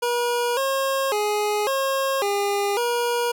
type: tone with pitch steps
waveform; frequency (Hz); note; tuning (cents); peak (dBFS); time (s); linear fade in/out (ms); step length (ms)
25% pulse; 480.7 / 540 / 418.1 / 540 / 404.1 / 478.2; B4 / C#5 / G#4 / C#5 / G#4 / A#4; -47 / -45 / +12 / -45 / -47 / +44; -17; 0.02-3.32; 10; 550
effects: none